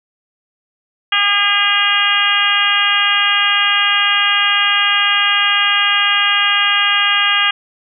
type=harmonic tone; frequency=406 Hz; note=G#4; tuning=39 cents flat; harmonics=2 / 3 / 4 / 5 / 6 / 7 / 8; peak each=-26 / -19 / -18 / -20 / -21 / -16 / -19 dBFS; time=1.12-7.51 s; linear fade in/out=5 ms; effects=none